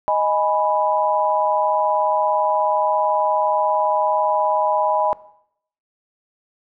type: chord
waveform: sine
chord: G# minor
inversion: second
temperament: equal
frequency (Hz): 622.3 / 830.6 / 987.8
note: D#5 / G#5 / B5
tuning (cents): 0 / 0 / 0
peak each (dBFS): -20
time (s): 0.08-5.13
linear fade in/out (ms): 0
effects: noise-tail reverb RT60 0.7 s tail -19 dB re dry